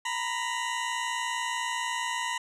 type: tone pair together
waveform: 20% pulse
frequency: 933.9 / 994 Hz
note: A#5 / B5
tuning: +3 / +11 cents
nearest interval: minor second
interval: 108 cents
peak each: -27 dBFS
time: 0.05-2.38 s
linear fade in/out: 5 ms
effects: resampled to 24000 Hz